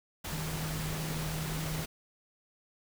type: tone in noise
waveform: sine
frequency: 157 Hz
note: D#3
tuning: 16 cents sharp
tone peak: -35 dBFS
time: 0.32-1.84 s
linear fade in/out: 10 ms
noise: pink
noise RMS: -38 dBFS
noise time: 0.24-1.86 s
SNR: 0 dB
effects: none